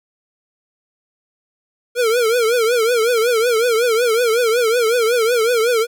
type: tone with vibrato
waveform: square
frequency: 466.2 Hz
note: A#4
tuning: in tune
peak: -14 dBFS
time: 1.95-5.87 s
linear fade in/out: 50 ms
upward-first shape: triangle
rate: 5.4 Hz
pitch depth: 140 cents each way
effects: none